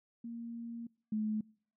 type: tone pair in turn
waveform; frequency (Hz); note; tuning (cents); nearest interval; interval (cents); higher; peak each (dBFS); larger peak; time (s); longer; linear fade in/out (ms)
sine; 233.1 / 215; A#3 / A3; 0 / -40; minor second; 140; first; -40 / -31; second; 0.24-0.87 / 1.12-1.41; first; 5
effects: noise-tail reverb RT60 0.5 s tail -25 dB re dry